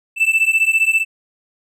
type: beating tone pair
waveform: triangle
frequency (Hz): 2642 / 2657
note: E7 / E7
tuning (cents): +3 / +13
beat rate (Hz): 15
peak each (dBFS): -14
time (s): 0.16-1.05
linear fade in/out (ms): 50
effects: none